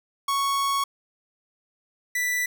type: tone pair in turn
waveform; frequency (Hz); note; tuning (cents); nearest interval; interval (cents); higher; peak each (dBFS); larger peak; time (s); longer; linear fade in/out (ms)
45% pulse; 1108.7 / 1975.5; C#6 / B6; 0 / 0; minor seventh; 1000; second; -22 / -23; first; 0.28-0.84 / 2.15-2.46; first; 5
effects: none